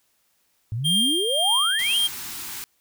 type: exponential sweep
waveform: sine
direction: up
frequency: 103.6 to 3220 Hz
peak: -24 dBFS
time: 0.72-1.99 s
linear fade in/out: 0 ms
type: tone with tremolo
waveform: square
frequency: 3200 Hz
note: G7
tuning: 35 cents sharp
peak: -18 dBFS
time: 0.84-2.08 s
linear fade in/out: 20 ms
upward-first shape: triangle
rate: 1.8 Hz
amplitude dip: 55%
type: band-stop noise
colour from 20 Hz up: white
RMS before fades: -34 dBFS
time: 1.79-2.64 s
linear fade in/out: 0 ms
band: 390 to 770 Hz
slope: 48 dB/octave
effects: white hiss -67 dBFS RMS until 2.8 s